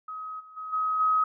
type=tone with level steps; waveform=sine; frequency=1268 Hz; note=D#6; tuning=32 cents sharp; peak=-34 / -46 / -34 / -24 / -20 dBFS; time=0.08-1.24 s; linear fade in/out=5 ms; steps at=0.39 / 0.56 / 0.72 / 0.99 s; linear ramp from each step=20 ms; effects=none